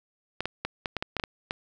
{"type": "clicks", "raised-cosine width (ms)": 0.3, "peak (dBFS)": -13, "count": 10, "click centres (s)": [0.406, 0.456, 0.65, 0.858, 0.967, 1.025, 1.167, 1.198, 1.238, 1.509], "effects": []}